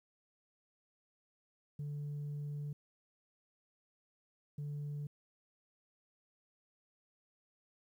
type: tone bursts at uneven times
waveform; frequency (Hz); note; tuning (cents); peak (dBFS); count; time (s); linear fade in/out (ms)
sine; 146.1; D3; -9; -36; 2; 1.79-2.73 / 4.58-5.07; 5
effects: tanh soft clip ceiling -37 dBFS + 12-bit